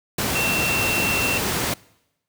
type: tone in noise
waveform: sine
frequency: 2700 Hz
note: E7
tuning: 41 cents sharp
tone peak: -22 dBFS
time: 0.35-1.38 s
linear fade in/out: 5 ms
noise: pink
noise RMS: -23 dBFS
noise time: 0.18-1.74 s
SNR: -2 dB
effects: noise-tail reverb RT60 0.9 s tail -24 dB re dry + high-pass 80 Hz 12 dB/octave